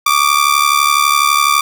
sawtooth ring-modulated tone, 1174.7 Hz, D6, in tune, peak -3 dBFS, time 0.06-1.61 s, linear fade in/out 5 ms, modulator 36 Hz, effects none

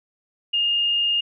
sine tone with vibrato, 2832 Hz, F7, 23 cents sharp, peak -18 dBFS, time 0.53-1.21 s, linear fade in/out 10 ms, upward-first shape sine, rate 20 Hz, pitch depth 11 cents each way, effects none

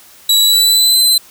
sawtooth tone with pitch glide, 3909 to 4054 Hz, B7 to B7, -19 to +45 cents, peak -5 dBFS, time 0.29-1.18 s, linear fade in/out 5 ms, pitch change +64 cents, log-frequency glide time 0.4-1 s, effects white hiss -42 dBFS RMS until 1.3 s

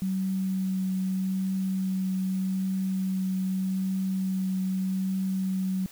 sine tone with vibrato, 189.1 Hz, F#3, 38 cents sharp, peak -25 dBFS, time 0.02-5.86 s, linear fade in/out 0 ms, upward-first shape triangle, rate 0.82 Hz, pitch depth 11 cents each way, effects white hiss -50 dBFS RMS until 5.91 s

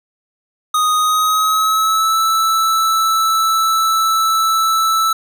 square tone with pitch glide, 1244.5 to 1317 Hz, D#6 to E6, 0 to -2 cents, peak -13 dBFS, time 0.74-5.13 s, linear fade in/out 5 ms, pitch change +98 cents, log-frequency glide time 0.98-2.19 s, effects none

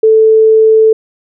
sine tone, 440 Hz, A4, in tune, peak -3 dBFS, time 0.03-0.93 s, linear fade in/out 5 ms, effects none

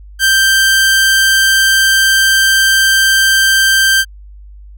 sawtooth tone, 1569 Hz, G6, 1 cent sharp, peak -4 dBFS, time 0.19-4.05 s, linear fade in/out 50 ms, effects added 50 Hz sine -32 dBFS peak until 4.77 s

